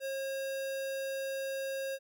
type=tone; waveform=square; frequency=540 Hz; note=C#5; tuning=45 cents flat; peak=-35 dBFS; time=0-1.99 s; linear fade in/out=50 ms; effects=none